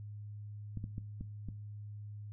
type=clicks; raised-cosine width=5 ms; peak=-28 dBFS; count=5; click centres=0.773 / 0.841 / 0.981 / 1.21 / 1.487 s; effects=noise-tail reverb RT60 0.5 s tail -17 dB re dry + added 104 Hz sine -43 dBFS peak until 2.32 s